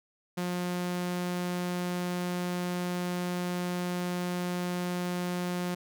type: tone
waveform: sawtooth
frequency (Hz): 178.1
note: F3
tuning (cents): +34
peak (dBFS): -26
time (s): 0.37-5.75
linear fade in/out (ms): 10
effects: none